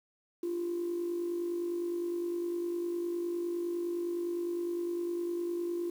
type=tone with amplitude modulation; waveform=sine; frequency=346.2 Hz; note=F4; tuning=15 cents flat; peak=-28 dBFS; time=0.43-5.9 s; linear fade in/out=5 ms; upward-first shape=sine; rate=49.8 Hz; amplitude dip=50%; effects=tanh soft clip ceiling -26 dBFS + 9-bit